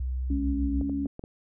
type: tone with pitch glide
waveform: sine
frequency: 63.8 to 62.31 Hz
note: C2 to B1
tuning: -43 to +16 cents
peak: -27 dBFS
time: 0-0.83 s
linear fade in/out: 5 ms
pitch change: -41 cents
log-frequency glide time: 0.34-0.69 s
type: harmonic tone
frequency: 69.6 Hz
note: C#2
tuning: 8 cents sharp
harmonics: 1 / 3 / 4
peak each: -35 / -37 / -27 dBFS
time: 0.3-1.07 s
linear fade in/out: 5 ms
type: clicks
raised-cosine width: 2 ms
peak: -25 dBFS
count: 5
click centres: 0.812 / 0.896 / 1.058 / 1.194 / 1.239 s
effects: none